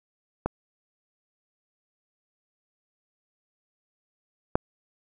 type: clicks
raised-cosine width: 1 ms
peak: -11 / -6 dBFS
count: 2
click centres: 0.46 / 4.555 s
effects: none